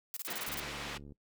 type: noise bursts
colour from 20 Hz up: blue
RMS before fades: -39 dBFS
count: 9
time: 0.14-0.598 s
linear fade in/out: 0 ms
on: 26 ms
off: 28 ms
type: band-pass noise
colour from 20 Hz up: white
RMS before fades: -42 dBFS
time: 0.27-0.98 s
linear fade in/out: 10 ms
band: 190 to 3300 Hz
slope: 12 dB/octave
type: click train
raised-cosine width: 3 ms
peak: -38 dBFS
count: 47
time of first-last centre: 0.48-1.122 s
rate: 71.7 Hz
effects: noise-tail reverb RT60 0.1 s tail -21 dB re dry